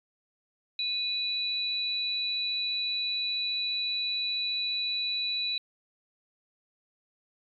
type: tone pair together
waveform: sine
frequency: 2489 / 3947 Hz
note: D#7 / B7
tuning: 0 / -2 cents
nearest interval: minor sixth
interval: 798 cents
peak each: -35 / -28 dBFS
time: 0.79-5.58 s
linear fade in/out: 2 ms
effects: MP3 96 kbps